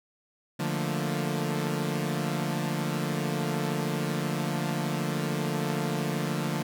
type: chord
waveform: sawtooth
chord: Bb major seventh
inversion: first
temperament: equal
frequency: 146.83 / 174.61 / 220 / 233.1 Hz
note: D3 / F3 / A3 / Bb3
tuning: 0 / 0 / 0 / 0 cents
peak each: -27 / -28 / -31 / -33 dBFS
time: 0.59-6.63 s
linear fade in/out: 10 ms
effects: none